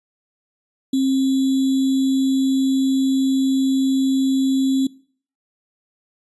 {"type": "tone with sample-and-hold", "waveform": "sine", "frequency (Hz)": 266.5, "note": "C4", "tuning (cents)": 32, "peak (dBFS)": -15, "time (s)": [0.93, 4.87], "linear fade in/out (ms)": 5, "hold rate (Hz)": 3675, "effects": ["noise-tail reverb RT60 0.5 s tail -22 dB re dry", "resampled to 24000 Hz"]}